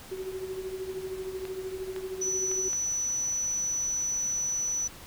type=tone with tremolo; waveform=sine; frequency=376.6 Hz; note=F#4; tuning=31 cents sharp; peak=-30 dBFS; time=0.11-2.69 s; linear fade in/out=10 ms; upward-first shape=triangle; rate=13 Hz; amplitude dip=70%
type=clicks; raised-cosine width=0.3 ms; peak=-25 dBFS; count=4; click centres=1.453 / 1.963 / 2.515 / 2.732 s
type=tone; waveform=sine; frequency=5950 Hz; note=F#8; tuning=9 cents sharp; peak=-27 dBFS; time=2.21-4.88 s; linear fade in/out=10 ms
effects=pink hiss -47 dBFS RMS until 5.06 s